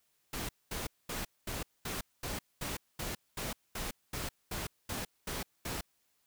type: noise bursts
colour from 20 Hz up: pink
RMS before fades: -38 dBFS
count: 15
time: 0.33-5.81 s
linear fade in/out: 5 ms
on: 160 ms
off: 220 ms
effects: white hiss -75 dBFS RMS until 6.26 s